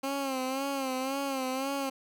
15% pulse tone with vibrato, 267.9 Hz, C4, 41 cents sharp, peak -24 dBFS, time 0.03-1.9 s, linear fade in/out 10 ms, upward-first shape sine, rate 1.9 Hz, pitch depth 68 cents each way, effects none

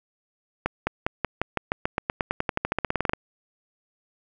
accelerating click train, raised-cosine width 0.5 ms, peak -8 dBFS, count 25, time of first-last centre 0.66-3.134 s, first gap 210 ms, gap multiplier 0.93, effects none

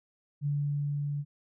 sine tone with level ramp, 144.5 Hz, D3, 28 cents flat, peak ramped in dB -26 to -30 dBFS, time 0.41-1.25 s, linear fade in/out 50 ms, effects none

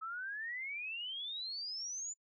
sine exponential sweep, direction up, 1281 to 7110 Hz, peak -39 dBFS, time 0.01-2.14 s, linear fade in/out 20 ms, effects noise-tail reverb RT60 0.1 s tail -26 dB re dry

